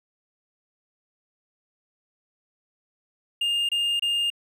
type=tone bursts; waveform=triangle; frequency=2819 Hz; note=F7; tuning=16 cents sharp; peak=-20 dBFS; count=3; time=3.41-4.302 s; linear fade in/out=5 ms; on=280 ms; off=26 ms; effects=none